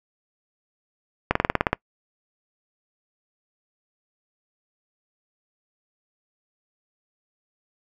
slowing click train, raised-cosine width 0.5 ms, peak -3 dBFS, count 9, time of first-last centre 1.31-1.73 s, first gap 44 ms, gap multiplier 1.05, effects noise-tail reverb RT60 0.1 s tail -25 dB re dry

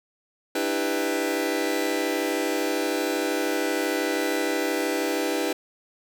sawtooth chord, E minor seventh, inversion third, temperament just, 296.7 / 329.6 / 395.6 / 494.4 Hz, D4 / E4 / G4 / B4, +18 / 0 / +16 / +2 cents, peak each -25 dBFS, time 0.55-5.53 s, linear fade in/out 5 ms, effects none

